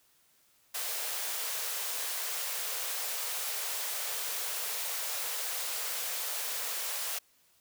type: high-pass noise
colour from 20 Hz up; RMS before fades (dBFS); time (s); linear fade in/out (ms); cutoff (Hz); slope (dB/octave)
white; -35; 0.74-7.19; 10; 430; 96
effects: white hiss -67 dBFS RMS until 7.6 s